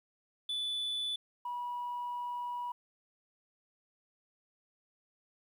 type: tone pair in turn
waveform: sine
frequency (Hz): 3478 / 971.2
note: A7 / B5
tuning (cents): -21 / -29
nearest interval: octave + minor seventh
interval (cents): 2208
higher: first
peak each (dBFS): -30 / -34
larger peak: first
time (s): 0.49-1.16 / 1.45-2.72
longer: second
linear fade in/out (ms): 5
effects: tanh soft clip ceiling -32 dBFS + 11-bit